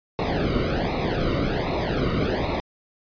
brown noise with flanger, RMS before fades -24 dBFS, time 0.19-2.6 s, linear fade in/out 0 ms, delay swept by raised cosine 0.63 to 1.21 ms, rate 1.3 Hz, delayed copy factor -0.9, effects resampled to 11025 Hz

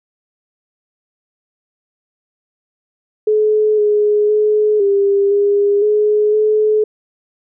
sine tone with pitch steps, 427.6 / 418.5 / 424.3 / 399.1 / 405.8 / 421.7 / 428.3 Hz, A4 / G#4 / G#4 / G4 / G#4 / G#4 / A4, -49 / +13 / +37 / +31 / -40 / +26 / -47 cents, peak -10 dBFS, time 3.27-6.84 s, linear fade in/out 5 ms, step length 510 ms, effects none

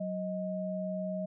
sine tone pair together, 186.2 / 626.3 Hz, F#3 / D#5, +11 / +11 cents, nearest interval octave + major sixth, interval 2100 cents, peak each -35 / -35 dBFS, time 0-1.26 s, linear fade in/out 10 ms, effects none

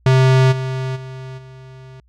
square tone with level steps, 130.81 Hz, C3, in tune, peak -10 / -21 / -30 / -37 dBFS, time 0.06-2 s, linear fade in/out 2 ms, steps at 0.51 / 0.95 / 1.37 s, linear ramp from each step 20 ms, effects added 60 Hz sine -52 dBFS peak until 2.08 s + low-pass 5000 Hz 12 dB/octave

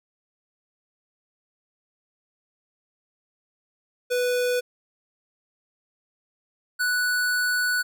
square tone pair in turn, 493.9 / 1480 Hz, B4 / F#6, 0 / 0 cents, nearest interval octave + perfect fifth, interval 1900 cents, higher second, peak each -22 dBFS, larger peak neither, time 4.1-4.61 / 6.79-7.83 s, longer second, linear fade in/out 20 ms, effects none

